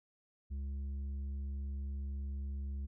sine tone with tanh clipping, 69.1 Hz, C#2, 5 cents flat, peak -38 dBFS, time 0.5-2.87 s, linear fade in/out 20 ms, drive 6 dB, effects none

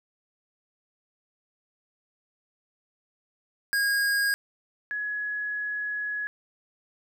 square / sine tone pair in turn, 1633 / 1683.8 Hz, G#6 / G#6, -30 / +23 cents, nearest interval minor second, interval 53 cents, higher second, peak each -23 / -28 dBFS, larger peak first, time 3.73-4.34 / 4.91-6.27 s, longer second, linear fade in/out 0 ms, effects none

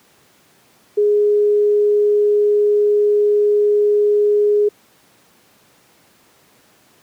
sine tone, 415.3 Hz, G#4, in tune, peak -11 dBFS, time 0.97-4.69 s, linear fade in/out 10 ms, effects pink hiss -53 dBFS RMS until 7.02 s + high-pass 150 Hz 12 dB/octave

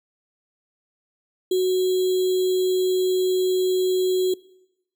sine tone with sample-and-hold, 370 Hz, F#4, in tune, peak -17 dBFS, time 1.51-4.34 s, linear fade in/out 5 ms, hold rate 3675 Hz, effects noise-tail reverb RT60 0.9 s tail -22 dB re dry

